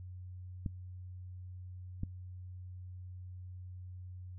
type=clicks; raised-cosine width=5 ms; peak=-24 dBFS; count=2; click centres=0.662 / 2.034 s; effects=noise-tail reverb RT60 0.2 s tail -24 dB re dry + added 91 Hz sine -44 dBFS peak until 4.38 s